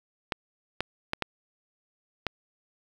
clicks, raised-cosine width 0.3 ms, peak -11 dBFS, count 5, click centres 0.322 / 0.806 / 1.134 / 1.223 / 2.267 s, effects 7-bit

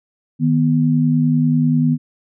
sine tone pair together, 155.56 / 245.7 Hz, D#3 / B3, 0 / -9 cents, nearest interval minor sixth, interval 791 cents, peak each -15 dBFS, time 0.39-1.98 s, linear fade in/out 50 ms, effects none

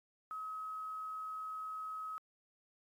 sine tone with quantisation, 1276 Hz, D#6, 43 cents sharp, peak -40 dBFS, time 0.31-2.18 s, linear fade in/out 0 ms, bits 11, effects AAC 64 kbps

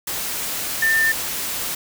sine tone in noise, 1794 Hz, A6, 33 cents sharp, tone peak -15 dBFS, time 0.82-1.12 s, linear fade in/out 5 ms, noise white, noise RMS -26 dBFS, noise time 0.07-1.75 s, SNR +8 dB, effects none

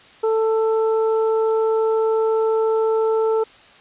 harmonic tone, 442.9 Hz, A4, 11 cents sharp, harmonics 1 / 2 / 3, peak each -16 / -27 / -31 dBFS, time 0.23-3.44 s, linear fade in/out 10 ms, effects white hiss -47 dBFS RMS until 3.8 s + resampled to 8000 Hz

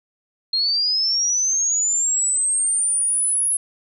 sine linear sweep, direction up, 4186 to 10660 Hz, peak -17 dBFS, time 0.53-3.57 s, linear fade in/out 5 ms, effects none

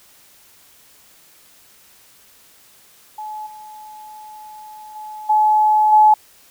sine tone with level steps, 855 Hz, A5, 50 cents flat, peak -27 / -35 / -30 / -11 / -7 dBFS, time 3.18-6.14 s, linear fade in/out 5 ms, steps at 3.46 / 4.95 / 5.29 / 5.92 s, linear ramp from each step 10 ms, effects white hiss -50 dBFS RMS until 6.5 s

